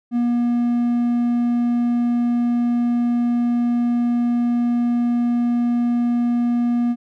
triangle tone, 239.5 Hz, A#3, 47 cents sharp, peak -14 dBFS, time 0.11-6.96 s, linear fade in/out 50 ms, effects none

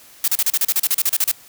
blue noise bursts, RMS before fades -17 dBFS, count 15, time 0.24-1.315 s, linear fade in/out 2 ms, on 39 ms, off 35 ms, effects white hiss -46 dBFS RMS until 1.48 s

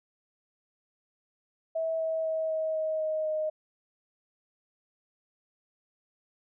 sine tone with pitch steps, 649 / 644.1 / 639.3 / 634.5 / 629.8 / 625.1 / 620.4 Hz, E5 / E5 / D#5 / D#5 / D#5 / D#5 / D#5, -27 / -40 / +47 / +34 / +21 / +8 / -5 cents, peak -27 dBFS, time 1.75-3.5 s, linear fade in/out 10 ms, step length 250 ms, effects none

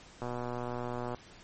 click train, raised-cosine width 1 ms, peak -23 dBFS, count 114, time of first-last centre 0.22-1.146 s, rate 122 Hz, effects pink hiss -54 dBFS RMS until 1.43 s + MP3 32 kbps

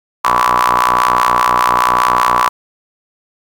sawtooth ring-modulated tone, 61 Hz, B1, 21 cents flat, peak -3 dBFS, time 0.24-2.49 s, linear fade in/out 10 ms, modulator 1070 Hz, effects 7-bit

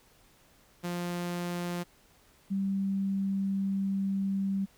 sawtooth / sine tone pair in turn, 175.2 / 195.13 Hz, F3 / G3, +6 / -8 cents, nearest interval major second, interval 186 cents, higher second, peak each -28 / -27 dBFS, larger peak second, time 0.83-1.84 / 2.5-4.66 s, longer second, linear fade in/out 20 ms, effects pink hiss -62 dBFS RMS until 4.77 s

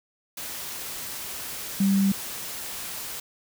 sine tone in noise, 196 Hz, G3, in tune, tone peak -18 dBFS, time 1.8-2.12 s, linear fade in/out 5 ms, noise white, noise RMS -35 dBFS, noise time 0.37-3.2 s, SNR +14 dB, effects none

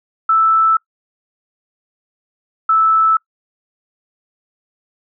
sine tone pair in turn, 1318.5 / 1313 Hz, E6 / E6, 0 / -7 cents, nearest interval unison, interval 7 cents, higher first, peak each -9 dBFS, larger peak neither, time 0.29-0.77 / 2.69-3.17 s, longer neither, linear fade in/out 5 ms, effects noise-tail reverb RT60 0.1 s tail -24 dB re dry

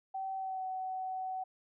sine tone with pitch glide, 768 to 751.8 Hz, G5 to F#5, -36 to +27 cents, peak -35 dBFS, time 0.14-1.44 s, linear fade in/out 10 ms, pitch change -37 cents, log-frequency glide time 0.36-0.64 s, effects none

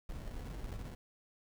brown noise with sample-and-hold, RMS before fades -43 dBFS, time 0.09-0.95 s, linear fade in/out 5 ms, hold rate 1225 Hz, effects none

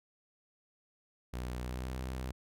sawtooth tone with pitch glide, 61.74 to 64.1 Hz, B1 to C2, 0 to -35 cents, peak -33 dBFS, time 1.33-2.32 s, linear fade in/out 10 ms, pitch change +65 cents, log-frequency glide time 1.6-1.94 s, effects none

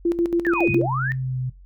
sine tone with tremolo, 341.7 Hz, F4, 38 cents flat, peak -16 dBFS, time 0.05-0.86 s, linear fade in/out 5 ms, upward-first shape square, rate 7.2 Hz, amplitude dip 70%
sine linear two-way sweep, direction down then up, 1859 to 75.8 to 1859 Hz, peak -23 dBFS, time 0.45-1.12 s, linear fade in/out 0 ms, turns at 0.71 s
sine tone, 2489 Hz, D#7, in tune, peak -23 dBFS, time 0.52-0.78 s, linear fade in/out 50 ms
sine tone with pitch glide, 130.81 to 127.82 Hz, C3 to C3, 0 to -40 cents, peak -23 dBFS, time 0.68-1.5 s, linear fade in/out 10 ms, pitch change -40 cents, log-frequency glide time 1.17-1.38 s
effects noise-tail reverb RT60 0.2 s tail -19 dB re dry + added 46 Hz sine -43 dBFS peak until 1.65 s

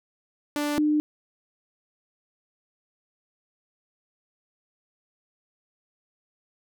sawtooth / sine tone pair in turn, 293.7 / 301.1 Hz, D4 / D4, 0 / +43 cents, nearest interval unison, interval 43 cents, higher second, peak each -21 / -19 dBFS, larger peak second, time 0.56-0.78 / 0.78-1 s, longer neither, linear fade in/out 0 ms, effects none

